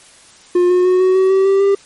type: tone with pitch steps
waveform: triangle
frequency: 355.5 / 361.1 / 366.8 / 372.5 / 378.4 / 384.3 / 390.4 / 396.5 Hz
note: F4 / F#4 / F#4 / F#4 / F#4 / G4 / G4 / G4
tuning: +31 / -42 / -15 / +12 / +39 / -34 / -7 / +20 cents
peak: -7 dBFS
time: 0.55-1.75 s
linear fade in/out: 5 ms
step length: 150 ms
effects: white hiss -44 dBFS RMS until 1.85 s + MP3 48 kbps